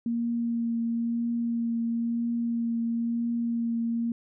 sine tone with vibrato, 233.1 Hz, A#3, in tune, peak -25 dBFS, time 0.06-4.12 s, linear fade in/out 2 ms, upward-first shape triangle, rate 1 Hz, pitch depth 16 cents each way, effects none

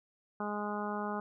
harmonic tone, 207.7 Hz, G#3, in tune, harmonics 1 / 2 / 3 / 4 / 5 / 6 / 7, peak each -38 / -41 / -43 / -40 / -43 / -42 / -46 dBFS, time 0.4-1.2 s, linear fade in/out 2 ms, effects none

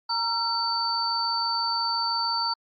sine tone cluster, 930 / 1357 / 4553 Hz, A#5 / E6 / C#8, -4 / +50 / +45 cents, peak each -28 / -32 / -26 dBFS, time 0.09-2.54 s, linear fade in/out 10 ms, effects Opus 48 kbps

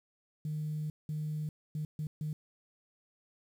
sine tone bursts at uneven times, 152.8 Hz, D#3, 31 cents flat, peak -32 dBFS, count 5, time 0.45-0.9 / 1.09-1.49 / 1.75-1.85 / 1.99-2.07 / 2.21-2.33 s, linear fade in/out 2 ms, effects tanh soft clip ceiling -29 dBFS + 10-bit

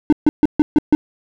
triangle tone bursts, 301.3 Hz, D4, 44 cents sharp, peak -5 dBFS, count 6, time 0.1-0.95 s, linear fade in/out 0 ms, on 25 ms, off 140 ms, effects none

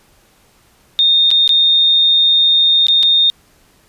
sine tone with dropouts, 3667 Hz, A#7, 29 cents flat, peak -8 dBFS, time 0.99-3.3 s, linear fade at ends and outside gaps 0 ms, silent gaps 1.305-1.313 / 1.477-1.492 / 2.868-2.884 / 3.028-3.032 s, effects pink hiss -52 dBFS RMS until 3.88 s + resampled to 32000 Hz

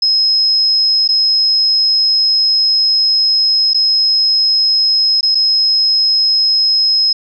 sine tone with dropouts, 5130 Hz, E8, 48 cents flat, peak -9 dBFS, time 0.02-7.13 s, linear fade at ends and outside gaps 5 ms, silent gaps 1.078-1.088 / 3.735-3.744 / 5.21-5.229 / 5.348-5.352 s, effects none

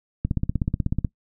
click train, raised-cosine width 5 ms, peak -10 dBFS, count 14, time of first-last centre 0.25-1.048 s, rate 16.3 Hz, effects noise-tail reverb RT60 0.1 s tail -20 dB re dry

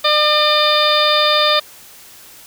harmonic tone, 602 Hz, D5, 43 cents sharp, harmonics 1 / 2 / 3 / 4 / 5 / 6 / 7 / 8, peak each -17 / -17 / -23 / -23 / -26 / -16 / -26 / -21 dBFS, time 0.04-1.6 s, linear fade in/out 10 ms, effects white hiss -41 dBFS RMS until 2.46 s

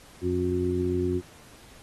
harmonic tone, 90 Hz, F#2, 47 cents flat, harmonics 1 / 2 / 3 / 4, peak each -30 / -34 / -30 / -26 dBFS, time 0.21-1.22 s, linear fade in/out 50 ms, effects pink hiss -52 dBFS RMS until 1.82 s + AAC 32 kbps

